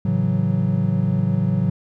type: chord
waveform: triangle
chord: F# minor seventh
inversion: first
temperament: equal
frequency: 110 / 138.59 / 164.81 / 185 Hz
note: A2 / C#3 / E3 / F#3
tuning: 0 / 0 / 0 / 0 cents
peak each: -21 / -21 / -22 / -19 dBFS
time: 0.05-1.7 s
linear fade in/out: 5 ms
effects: none